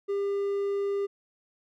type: tone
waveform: triangle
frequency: 400 Hz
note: G4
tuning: 35 cents sharp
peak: -24 dBFS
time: 0.08-1.07 s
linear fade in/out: 20 ms
effects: none